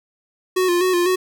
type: tone with vibrato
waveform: square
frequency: 360 Hz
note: F#4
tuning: 47 cents flat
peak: -16 dBFS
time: 0.56-1.16 s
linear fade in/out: 10 ms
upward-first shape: square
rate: 4 Hz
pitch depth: 47 cents each way
effects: none